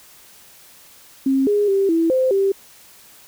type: tone with pitch steps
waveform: sine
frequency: 268.6 / 412.4 / 391.9 / 329.7 / 518 / 391.6 Hz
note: C4 / G#4 / G4 / E4 / C5 / G4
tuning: +46 / -12 / 0 / 0 / -17 / -2 cents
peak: -14 dBFS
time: 1.26-2.52 s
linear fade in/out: 5 ms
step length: 210 ms
effects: white hiss -47 dBFS RMS until 3.27 s